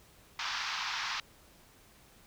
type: band-pass noise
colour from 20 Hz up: pink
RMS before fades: -36 dBFS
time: 0.39-1.2 s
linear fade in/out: 2 ms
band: 880 to 5700 Hz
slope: 48 dB/octave
effects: pink hiss -60 dBFS RMS until 2.26 s